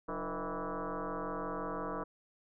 sine tone with frequency modulation, 344.9 Hz, F4, 22 cents flat, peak -35 dBFS, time 0.08-2.04 s, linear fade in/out 10 ms, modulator 161 Hz, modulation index 6.1, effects none

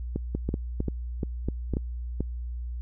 clicks, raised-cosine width 3 ms, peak -15 dBFS, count 11, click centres 0.16 / 0.35 / 0.49 / 0.541 / 0.804 / 0.883 / 1.232 / 1.486 / 1.737 / 1.769 / 2.206 s, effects added 60 Hz sine -31 dBFS peak until 2.81 s

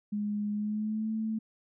sine tone with pitch glide, 207.7 to 219.9 Hz, G#3 to A3, 0 to -1 cents, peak -29 dBFS, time 0.12-1.39 s, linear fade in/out 10 ms, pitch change +99 cents, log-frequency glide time 0.52-1.11 s, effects none

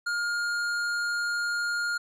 sine tone with hard clipping, 1416 Hz, F6, 23 cents sharp, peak -28 dBFS, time 0.06-1.98 s, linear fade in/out 10 ms, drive 11 dB, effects none

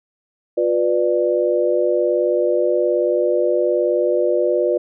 sine chord, B diminished, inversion second, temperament just, 355.6 / 493.9 / 592.7 Hz, F4 / B4 / D5, +31 / 0 / +16 cents, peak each -19 dBFS, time 0.57-4.78 s, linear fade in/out 10 ms, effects none

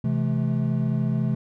triangle chord, A minor, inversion first, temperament equal with one note detuned, 130.81 / 164.81 / 214.9 Hz, C3 / E3 / A3, 0 / 0 / -41 cents, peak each -22 / -25 / -24 dBFS, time 0.04-1.35 s, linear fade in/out 5 ms, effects none

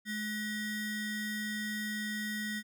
square ring-modulated tone, 847 Hz, G#5, 34 cents sharp, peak -32 dBFS, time 0.05-2.63 s, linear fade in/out 50 ms, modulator 1060 Hz, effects none

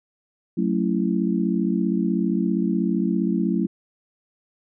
sine chord, F# minor seventh, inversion none, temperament just, 185 / 222 / 277.5 / 333 Hz, F#3 / A3 / C#4 / E4, 0 / +16 / +2 / +18 cents, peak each -23 / -24 / -27 / -26 dBFS, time 0.57-3.67 s, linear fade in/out 10 ms, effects none

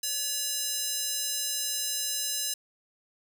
square tone with high-pass filter, 569 Hz, C#5, 45 cents sharp, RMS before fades -31 dBFS, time 0.03-2.54 s, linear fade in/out 5 ms, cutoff 5400 Hz, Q 1.1, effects none

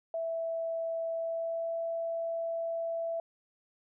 sine tone with pitch glide, 659.3 to 664.7 Hz, E5 to E5, 0 to +14 cents, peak -31 dBFS, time 0.14-3.2 s, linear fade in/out 2 ms, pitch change +14 cents, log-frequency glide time 1.12-1.76 s, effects none

